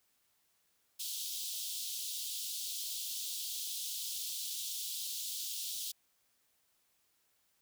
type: high-pass noise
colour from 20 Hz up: pink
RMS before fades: -40 dBFS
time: 0.99-5.92 s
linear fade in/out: 10 ms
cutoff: 3200 Hz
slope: 48 dB/octave
effects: white hiss -75 dBFS RMS until 7.61 s